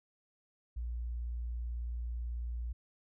sine tone, 59.1 Hz, A#1, 24 cents sharp, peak -35 dBFS, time 0.76-2.73 s, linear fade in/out 10 ms, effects none

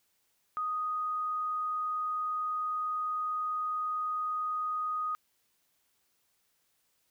sine tone, 1244.5 Hz, D#6, in tune, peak -30 dBFS, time 0.57-5.15 s, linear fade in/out 0 ms, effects white hiss -74 dBFS RMS until 7.1 s

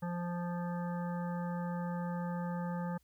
harmonic tone, 174.61 Hz, F3, in tune, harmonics 1 / 3 / 5 / 7 / 9 / 10, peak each -35 / -44 / -44 / -49 / -53 / -56 dBFS, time 0.02-2.98 s, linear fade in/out 10 ms, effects added 63 Hz sine -70 dBFS peak until 3.03 s + white hiss -75 dBFS RMS until 3.03 s

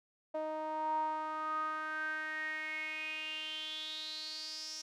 sawtooth tone with band-pass filter sweep, 311.1 Hz, D#4, in tune, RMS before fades -39 dBFS, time 0.34-4.82 s, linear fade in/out 10 ms, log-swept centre 700 to 5600 Hz, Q 8.5, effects none

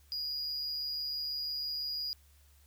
triangle tone with amplitude modulation, 4885 Hz, D#8, 33 cents flat, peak -31 dBFS, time 0.12-2.13 s, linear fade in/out 0 ms, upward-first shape sine, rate 146 Hz, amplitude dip 40%, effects added 71 Hz sine -60 dBFS peak until 2.66 s + white hiss -67 dBFS RMS until 2.66 s

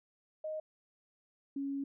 sine tone pair in turn, 622.3 / 277.2 Hz, D#5 / C#4, 0 / 0 cents, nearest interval octave + major second, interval 1400 cents, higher first, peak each -36 / -34 dBFS, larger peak second, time 0.44-0.6 / 1.56-1.84 s, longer second, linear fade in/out 5 ms, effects none

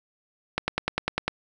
click train, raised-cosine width 0.3 ms, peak -8 dBFS, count 8, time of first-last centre 0.58-1.28 s, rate 10 Hz, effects none

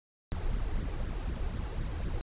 brown noise with flanger, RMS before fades -33 dBFS, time 0.32-2.21 s, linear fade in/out 0 ms, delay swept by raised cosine 0.54 to 2.64 ms, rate 4 Hz, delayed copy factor +0.6, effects resampled to 8000 Hz

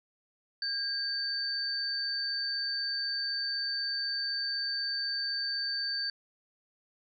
sine tone pair together, 1615 / 4568 Hz, G#6 / D8, -49 / -49 cents, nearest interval octave + tritone, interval 1800 cents, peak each -37 / -31 dBFS, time 0.62-6.1 s, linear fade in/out 2 ms, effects none

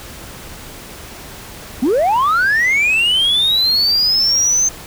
sine linear sweep, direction up, 220 to 6300 Hz, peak -9 dBFS, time 1.82-4.69 s, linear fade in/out 10 ms, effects tanh soft clip ceiling -10 dBFS + pink hiss -34 dBFS RMS until 4.86 s

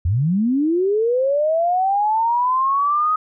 sine linear sweep, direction up, 76.9 to 1265 Hz, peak -15 dBFS, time 0.05-3.16 s, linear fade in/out 5 ms, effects none

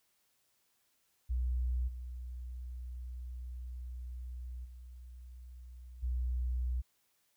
sine tone with level steps, 61.74 Hz, B1, in tune, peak -30 / -40 / -47 / -31 dBFS, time 1.29-6.82 s, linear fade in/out 20 ms, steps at 1.87 / 4.64 / 6.02 s, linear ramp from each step 20 ms, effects white hiss -75 dBFS RMS until 7.36 s

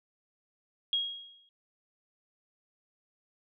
sine tone with exponential decay, 3282 Hz, G#7, 21 cents flat, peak -24 dBFS, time 0.93-1.49 s, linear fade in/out 1 ms, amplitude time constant 120 ms, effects none

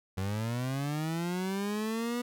30% pulse linear sweep, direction up, 92.5 to 245.1 Hz, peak -28 dBFS, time 0.17-2.22 s, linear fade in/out 10 ms, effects none

